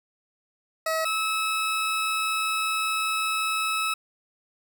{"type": "tone pair in turn", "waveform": "20% pulse", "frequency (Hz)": [642, 1297.4], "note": ["E5", "E6"], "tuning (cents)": [-46, -28], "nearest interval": "octave", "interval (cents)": 1218, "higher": "second", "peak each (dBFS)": -19, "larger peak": "neither", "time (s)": [[0.86, 1.05], [1.05, 3.94]], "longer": "second", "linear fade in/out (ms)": 5, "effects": []}